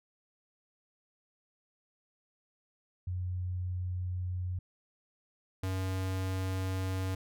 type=tone pair in turn; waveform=sine / square; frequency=90.6 / 94.21 Hz; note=F#2 / F#2; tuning=-36 / +32 cents; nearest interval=minor second; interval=68 cents; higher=second; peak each=-32 / -32 dBFS; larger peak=neither; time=3.07-4.59 / 5.63-7.15 s; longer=neither; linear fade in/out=5 ms; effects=none